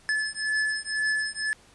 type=beating tone pair; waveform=square; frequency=1727 / 1729 Hz; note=A6 / A6; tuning=-33 / -31 cents; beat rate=2 Hz; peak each=-29 dBFS; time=0.09-1.53 s; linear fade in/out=0 ms; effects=pink hiss -56 dBFS RMS until 1.74 s + resampled to 24000 Hz